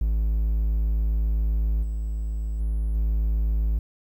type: tone with level steps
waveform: triangle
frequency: 53.8 Hz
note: A1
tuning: 38 cents flat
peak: -18 / -23 / -20 / -18 dBFS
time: 0.01-3.79 s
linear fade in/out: 5 ms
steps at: 1.82 / 2.59 / 2.94 s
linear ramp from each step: 20 ms
effects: 10-bit